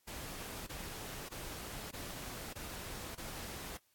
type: noise bursts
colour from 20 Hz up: pink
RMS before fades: -45 dBFS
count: 6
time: 0.07-3.775 s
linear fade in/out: 10 ms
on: 600 ms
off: 21 ms
effects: white hiss -74 dBFS RMS until 3.94 s + AAC 64 kbps